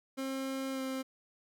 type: tone with pitch glide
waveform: 30% pulse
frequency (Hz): 267.1 to 263.7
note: C4 to C4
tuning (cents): +36 to +14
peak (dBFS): -32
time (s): 0.17-1.03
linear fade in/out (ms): 20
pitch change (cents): -22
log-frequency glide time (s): 0.72-0.81
effects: none